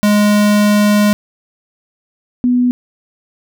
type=tone pair in turn; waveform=square / sine; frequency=207.7 / 247 Hz; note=G#3 / B3; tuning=0 / 0 cents; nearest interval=minor third; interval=300 cents; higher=second; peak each=-9 dBFS; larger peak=neither; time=0.03-1.13 / 2.44-2.71 s; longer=first; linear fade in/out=0 ms; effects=none